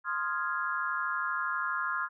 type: chord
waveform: sine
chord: F minor seventh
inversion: second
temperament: equal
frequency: 1046.5 / 1244.5 / 1396.9 / 1661.2 Hz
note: C6 / Eb6 / F6 / Ab6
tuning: 0 / 0 / 0 / 0 cents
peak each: -35 / -36 / -33 / -36 dBFS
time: 0.04-2.09 s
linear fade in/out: 50 ms
effects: none